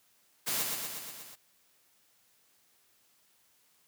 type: noise with echo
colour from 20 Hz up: white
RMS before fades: -32 dBFS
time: 0.46-0.64 s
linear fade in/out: 20 ms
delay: 120 ms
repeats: 6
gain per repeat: -3 dB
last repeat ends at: 1.36 s
effects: white hiss -68 dBFS RMS until 3.87 s + high-pass 80 Hz 12 dB/octave